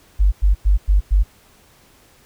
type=tone bursts; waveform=sine; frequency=49 Hz; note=G1; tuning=in tune; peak=-10 dBFS; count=5; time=0.19-1.236 s; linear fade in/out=20 ms; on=130 ms; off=99 ms; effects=pink hiss -52 dBFS RMS until 2.25 s